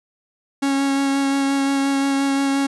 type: tone with vibrato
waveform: 45% pulse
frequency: 275.3 Hz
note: C#4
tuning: 12 cents flat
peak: -17 dBFS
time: 0.62-2.67 s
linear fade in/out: 10 ms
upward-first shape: sine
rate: 5.7 Hz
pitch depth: 11 cents each way
effects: resampled to 24000 Hz